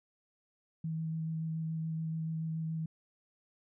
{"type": "tone with vibrato", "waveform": "sine", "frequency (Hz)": 160.7, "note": "E3", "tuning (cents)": -44, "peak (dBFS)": -33, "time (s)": [0.84, 2.86], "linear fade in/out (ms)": 5, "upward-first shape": "square", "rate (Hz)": 7, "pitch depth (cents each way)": 9, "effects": []}